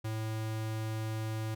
square tone, 110 Hz, A2, in tune, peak -34 dBFS, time 0.04-1.55 s, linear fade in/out 10 ms, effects none

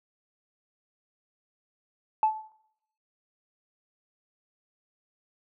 sine tone with exponential decay, 869 Hz, A5, 22 cents flat, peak -16 dBFS, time 2.23-2.52 s, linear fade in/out 1 ms, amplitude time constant 61 ms, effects noise-tail reverb RT60 0.7 s tail -17 dB re dry + tanh soft clip ceiling -14 dBFS

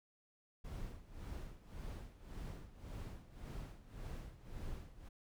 brown noise with tremolo, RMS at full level -45 dBFS, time 0.64-5.09 s, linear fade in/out 10 ms, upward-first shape sine, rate 1.8 Hz, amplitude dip 80%, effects none

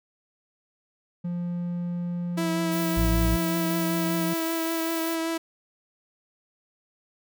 triangle tone, 174.61 Hz, F3, in tune, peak -25 dBFS, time 1.24-4.34 s, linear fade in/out 10 ms
sawtooth tone with vibrato, 327.8 Hz, E4, 10 cents flat, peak -22 dBFS, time 2.37-5.38 s, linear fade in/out 10 ms, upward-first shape triangle, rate 5.2 Hz, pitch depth 17 cents each way
violet noise, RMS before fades -36 dBFS, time 2.71-5.16 s, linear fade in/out 20 ms
harmonic tone, 55 Hz, A1, in tune, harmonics 1 / 2 / 3, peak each -22 / -29 / -40 dBFS, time 2.96-3.37 s, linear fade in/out 20 ms
effects none

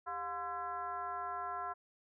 sine tone with frequency modulation, 1032 Hz, C6, 24 cents flat, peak -37 dBFS, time 0.06-1.74 s, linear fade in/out 20 ms, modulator 318 Hz, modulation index 1.3, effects none

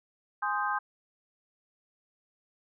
sine chord, Ab major seventh, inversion none, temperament equal with one note detuned, 830.6 / 1043.5 / 1244.5 / 1568 Hz, Ab5 / C6 / Eb6 / G6, 0 / -5 / 0 / 0 cents, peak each -33 dBFS, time 0.42-0.79 s, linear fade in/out 10 ms, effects none

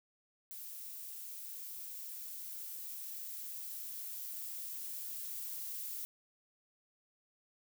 violet noise with level ramp, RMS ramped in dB -47 to -42 dBFS, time 0.51-6.05 s, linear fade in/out 0 ms, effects none

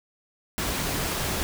pink noise, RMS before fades -28 dBFS, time 0.58-1.43 s, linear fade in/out 0 ms, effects none

